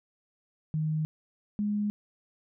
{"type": "tone pair in turn", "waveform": "sine", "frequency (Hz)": [155.56, 207.6], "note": ["D#3", "G#3"], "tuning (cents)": [0, 0], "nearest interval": "perfect fourth", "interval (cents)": 500, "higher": "second", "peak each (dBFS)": -26, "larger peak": "neither", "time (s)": [[0.74, 1.05], [1.59, 1.9]], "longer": "neither", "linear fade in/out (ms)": 0, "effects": []}